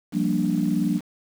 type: chord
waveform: sine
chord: G minor seventh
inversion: third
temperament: equal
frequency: 174.61 / 196 / 233.1 / 293.7 Hz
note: F3 / G3 / Bb3 / D4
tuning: 0 / 0 / 0 / 0 cents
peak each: -25 dBFS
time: 0.12-1.01 s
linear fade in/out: 50 ms
effects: tanh soft clip ceiling -10 dBFS + 7-bit